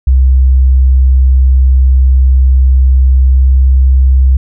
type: tone with pitch glide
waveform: sine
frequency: 65 to 65.41 Hz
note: C2 to C2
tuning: -11 to 0 cents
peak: -3 dBFS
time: 0.07-4.37 s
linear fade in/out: 5 ms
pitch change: +11 cents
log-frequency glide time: 3.31-3.43 s
effects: none